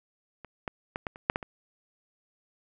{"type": "clicks", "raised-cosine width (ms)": 0.5, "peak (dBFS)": [-28, -17, -17, -17, -29, -6, -13, -23], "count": 8, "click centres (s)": [0.447, 0.678, 0.959, 1.068, 1.159, 1.299, 1.359, 1.428], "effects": []}